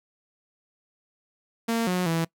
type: tone with pitch steps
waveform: sawtooth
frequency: 229.4 / 181.3 / 164.8 Hz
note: A#3 / F#3 / E3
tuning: -28 / -35 / 0 cents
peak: -19 dBFS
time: 1.68-2.25 s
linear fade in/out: 10 ms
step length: 190 ms
effects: noise-tail reverb RT60 0.1 s tail -22 dB re dry